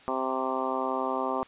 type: harmonic tone with a mistuned harmonic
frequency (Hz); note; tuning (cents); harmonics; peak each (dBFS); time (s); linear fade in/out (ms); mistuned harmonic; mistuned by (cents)
131.1; C3; +4; 2 / 3 / 4 / 5 / 6 / 7 / 8 / 9; -35 / -35 / -35 / -35 / -35 / -35 / -35 / -35; 0.08-1.43; 0; 9; -16
effects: white hiss -53 dBFS RMS until 1.47 s + resampled to 8000 Hz